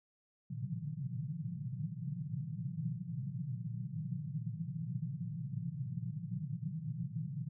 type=band-pass noise; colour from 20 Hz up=white; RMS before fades=-40 dBFS; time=0.5-7.49 s; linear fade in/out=10 ms; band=110 to 180 Hz; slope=96 dB/octave; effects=none